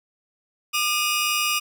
sawtooth tone cluster, 1207 / 2515 / 2866 Hz, D6 / D#7 / F7, +47 / +18 / +44 cents, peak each -22 dBFS, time 0.73-1.6 s, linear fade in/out 20 ms, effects none

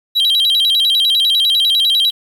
triangle tone with vibrato, 3520 Hz, A7, in tune, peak -9 dBFS, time 0.15-2.11 s, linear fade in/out 20 ms, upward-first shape square, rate 10 Hz, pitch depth 180 cents each way, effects 7-bit

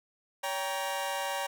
sawtooth chord, G diminished, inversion second, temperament just, 564.5 / 784 / 940.8 Hz, Db5 / G5 / Bb5, +31 / 0 / +16 cents, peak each -32 dBFS, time 0.43-1.47 s, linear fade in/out 10 ms, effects none

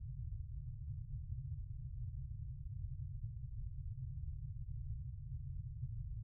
white low-pass noise, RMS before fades -45 dBFS, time 0-6.23 s, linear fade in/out 10 ms, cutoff 140 Hz, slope 96 dB/octave, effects none

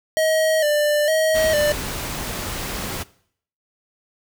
square tone with vibrato, 613 Hz, D#5, 26 cents flat, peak -17 dBFS, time 0.17-1.72 s, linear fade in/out 0 ms, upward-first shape square, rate 1.1 Hz, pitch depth 56 cents each way
pink noise, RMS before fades -28 dBFS, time 1.34-3.04 s, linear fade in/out 20 ms
effects noise-tail reverb RT60 0.6 s tail -20 dB re dry

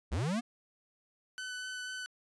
square linear sweep, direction up, 53.8 to 248.4 Hz, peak -31 dBFS, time 0.11-0.41 s, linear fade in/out 20 ms
sawtooth tone with vibrato, 1505 Hz, F#6, 29 cents sharp, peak -35 dBFS, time 1.38-2.06 s, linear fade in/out 0 ms, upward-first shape sine, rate 4.1 Hz, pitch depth 11 cents each way
effects resampled to 22050 Hz

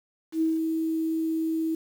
sine tone with ADSR envelope, 321.6 Hz, E4, 43 cents flat, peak -20 dBFS, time 0.32-1.75 s, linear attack 93 ms, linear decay 170 ms, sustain -4 dB, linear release 4 ms, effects 8-bit

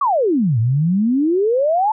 sine exponential two-way sweep, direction down then up, 1193 to 107.9 to 895 Hz, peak -13 dBFS, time 0.01-1.92 s, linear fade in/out 5 ms, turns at 0.59 s, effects none

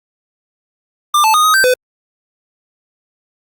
square tone with pitch steps, 1193 / 876 / 1236 / 1256 / 1559 / 504 Hz, D6 / A5 / D#6 / D#6 / G6 / B4, +27 / -8 / -12 / +16 / -10 / +35 cents, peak -9 dBFS, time 1.14-1.74 s, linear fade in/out 5 ms, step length 100 ms, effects Opus 48 kbps

